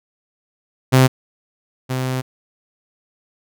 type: tone pair in turn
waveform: sawtooth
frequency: 130.1 / 129.2 Hz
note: C3 / C3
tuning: -9 / -21 cents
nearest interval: unison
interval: 12 cents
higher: first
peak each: -5 / -16 dBFS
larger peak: first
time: 0.92-1.08 / 1.89-2.22 s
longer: second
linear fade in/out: 20 ms
effects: none